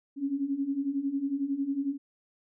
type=beating tone pair; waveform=sine; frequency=270 / 281 Hz; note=C#4 / C#4; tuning=-45 / +24 cents; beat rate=11 Hz; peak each=-33 / -29 dBFS; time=0.16-1.98 s; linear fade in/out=50 ms; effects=none